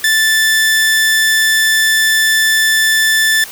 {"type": "tone", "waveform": "sawtooth", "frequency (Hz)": 1760, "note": "A6", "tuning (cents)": 0, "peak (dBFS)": -6, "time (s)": [0.04, 3.44], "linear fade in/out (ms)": 2, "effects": ["white hiss -31 dBFS RMS until 3.51 s"]}